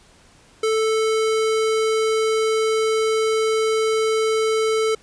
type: tone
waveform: square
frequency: 440 Hz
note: A4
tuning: in tune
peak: -18 dBFS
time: 0.63-4.95 s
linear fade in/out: 5 ms
effects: pink hiss -52 dBFS RMS until 5.02 s + resampled to 22050 Hz